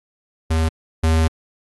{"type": "tone pair in turn", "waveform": "square", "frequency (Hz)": [80.4, 80.4], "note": ["E2", "E2"], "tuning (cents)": [-43, -43], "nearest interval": "unison", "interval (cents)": 0, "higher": "neither", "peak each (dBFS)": [-16, -14], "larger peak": "second", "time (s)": [[0.5, 0.69], [1.03, 1.28]], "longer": "second", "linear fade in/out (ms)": 10, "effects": ["AAC 32 kbps"]}